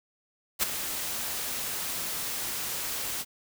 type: noise with ADSR envelope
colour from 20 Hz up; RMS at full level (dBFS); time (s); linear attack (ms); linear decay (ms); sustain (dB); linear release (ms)
white; -23; 0.59-3.25; 38; 13; -10; 43
effects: none